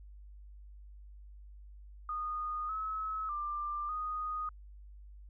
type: tone with pitch steps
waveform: sine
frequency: 1231 / 1289 / 1188 / 1241 Hz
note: D#6 / E6 / D6 / D#6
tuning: -19 / -39 / +20 / -5 cents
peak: -34 dBFS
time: 2.09-4.49 s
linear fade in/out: 2 ms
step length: 600 ms
effects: added 50 Hz sine -49 dBFS peak until 5.29 s